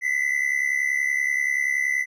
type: tone pair together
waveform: triangle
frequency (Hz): 1975.5 / 2046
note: B6 / C7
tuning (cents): 0 / -39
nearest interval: minor second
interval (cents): 61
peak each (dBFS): -22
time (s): 0.01-2.06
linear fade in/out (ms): 50
effects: none